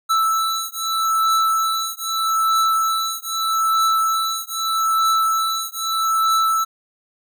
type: beating tone pair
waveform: square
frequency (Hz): 1318.5 / 1319.3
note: E6 / E6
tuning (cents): 0 / +1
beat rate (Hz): 0.8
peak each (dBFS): -21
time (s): 0.09-6.65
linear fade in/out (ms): 20
effects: none